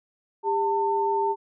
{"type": "tone pair together", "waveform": "sine", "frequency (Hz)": [399.9, 897.1], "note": ["G4", "A5"], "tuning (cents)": [35, 33], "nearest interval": "octave + major second", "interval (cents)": 1398, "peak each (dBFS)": [-25, -23], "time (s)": [0.43, 1.36], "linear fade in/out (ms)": 50, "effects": []}